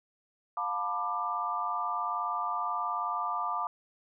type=chord; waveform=sine; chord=B half-diminished seventh; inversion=second; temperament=just; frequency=711.2 / 889 / 987.8 / 1185.3 Hz; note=F5 / A5 / B5 / D6; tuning=+31 / +18 / 0 / +16 cents; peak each=-37 / -37 / -36 / -32 dBFS; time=0.57-3.67 s; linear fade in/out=2 ms; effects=none